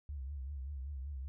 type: tone with vibrato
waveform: sine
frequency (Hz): 68.9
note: C#2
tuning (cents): -10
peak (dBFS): -39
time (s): 0.09-1.28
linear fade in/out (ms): 0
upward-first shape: triangle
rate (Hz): 5.2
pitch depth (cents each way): 140
effects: none